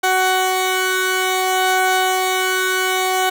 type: tone pair together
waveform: 15% pulse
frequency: 373.3 / 746 Hz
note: F#4 / F#5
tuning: +15 / +14 cents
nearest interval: octave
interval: 1199 cents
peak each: -12 dBFS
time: 0.03-3.3 s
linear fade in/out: 10 ms
effects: none